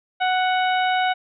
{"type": "harmonic tone with a mistuned harmonic", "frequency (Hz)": 740, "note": "F#5", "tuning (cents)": 0, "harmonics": [1, 2, 3, 4, 5], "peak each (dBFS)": [-19, -25, -29, -31, -33], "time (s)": [0.2, 1.14], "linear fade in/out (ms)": 20, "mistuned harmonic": 5, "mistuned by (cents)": 27, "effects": []}